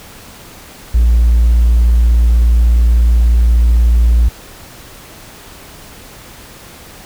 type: tone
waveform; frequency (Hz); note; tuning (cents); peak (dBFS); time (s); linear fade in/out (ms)
triangle; 58.27; A#1; 0; -3; 0.94-4.29; 10
effects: tanh soft clip ceiling -2 dBFS + pink hiss -36 dBFS RMS until 7.05 s